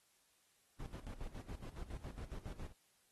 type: noise with tremolo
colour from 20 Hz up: brown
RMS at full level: -45 dBFS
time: 0.79-2.73 s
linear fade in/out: 10 ms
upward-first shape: square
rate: 7.2 Hz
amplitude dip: 75%
effects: white hiss -74 dBFS RMS until 3.11 s + AAC 32 kbps